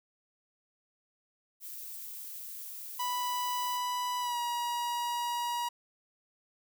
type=noise; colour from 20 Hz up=violet; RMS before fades=-43 dBFS; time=1.6-3.8 s; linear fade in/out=50 ms
type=tone with pitch glide; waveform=45% pulse; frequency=987.8 to 957.5 Hz; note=B5 to A#5; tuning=0 to +46 cents; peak=-31 dBFS; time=2.99-5.69 s; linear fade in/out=10 ms; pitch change=-54 cents; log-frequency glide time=4.2-4.38 s
effects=none